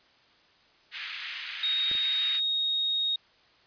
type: band-pass noise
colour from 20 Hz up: pink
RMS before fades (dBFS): -38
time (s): 0.91-2.41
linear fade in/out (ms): 50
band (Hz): 1800 to 3900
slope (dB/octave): 24
type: tone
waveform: sine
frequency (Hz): 3741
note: A#7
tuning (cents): +5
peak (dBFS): -25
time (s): 1.63-3.16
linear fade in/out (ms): 5
type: clicks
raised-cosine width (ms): 2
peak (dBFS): -30 / -36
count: 2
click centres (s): 1.914 / 1.952
effects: white hiss -61 dBFS RMS until 3.66 s + resampled to 11025 Hz